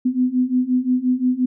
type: beating tone pair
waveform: sine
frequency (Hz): 249.2 / 254.9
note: B3 / C4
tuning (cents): +16 / -45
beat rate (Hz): 5.7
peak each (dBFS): -20 / -18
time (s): 0.05-1.46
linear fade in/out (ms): 10
effects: none

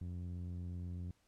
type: tone with low-pass filter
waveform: sawtooth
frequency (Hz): 88.2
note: F2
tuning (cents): +18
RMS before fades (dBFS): -43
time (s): 0.01-1.11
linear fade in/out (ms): 0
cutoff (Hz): 190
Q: 0.9
effects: pink hiss -75 dBFS RMS until 1.27 s + low-pass 11000 Hz 12 dB/octave

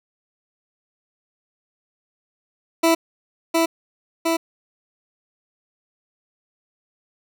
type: tone with echo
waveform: 20% pulse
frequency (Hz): 329.9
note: E4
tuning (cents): +1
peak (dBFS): -9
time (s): 2.83-2.95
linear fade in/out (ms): 10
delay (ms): 710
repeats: 2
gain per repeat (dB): -2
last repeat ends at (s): 4.37
effects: none

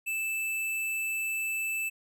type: tone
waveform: square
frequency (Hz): 2637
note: E7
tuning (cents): 0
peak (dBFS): -30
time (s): 0.06-1.9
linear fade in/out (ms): 20
effects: none

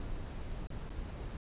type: noise with dropouts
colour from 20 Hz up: brown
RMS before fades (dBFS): -40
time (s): 0-1.37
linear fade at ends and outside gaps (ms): 2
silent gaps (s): 0.671-0.703 / 0.894-0.902
effects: resampled to 8000 Hz

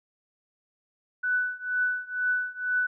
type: tone with tremolo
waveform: sine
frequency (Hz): 1491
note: F#6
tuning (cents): +13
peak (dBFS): -21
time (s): 1.23-2.87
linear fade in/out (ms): 10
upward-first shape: triangle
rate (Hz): 2.1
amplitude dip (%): 95
effects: none

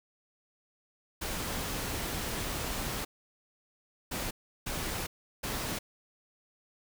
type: noise bursts at uneven times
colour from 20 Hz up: pink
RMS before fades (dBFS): -35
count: 4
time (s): 1.21-3.05 / 4.11-4.31 / 4.66-5.07 / 5.43-5.79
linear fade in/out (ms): 10
effects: none

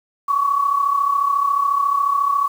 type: tone pair together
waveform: sine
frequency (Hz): 1097.9 / 1132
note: C#6 / C#6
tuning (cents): -17 / +36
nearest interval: minor second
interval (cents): 53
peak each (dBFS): -22 / -16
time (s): 0.28-2.48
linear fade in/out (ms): 10
effects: 7-bit

